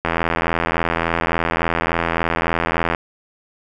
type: click train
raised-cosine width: 0.5 ms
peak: -3 dBFS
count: 243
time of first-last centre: 0.05-2.948 s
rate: 83.5 Hz
effects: none